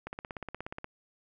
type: click train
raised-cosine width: 0.5 ms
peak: -23 dBFS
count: 14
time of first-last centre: 0.07-0.844 s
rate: 16.8 Hz
effects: none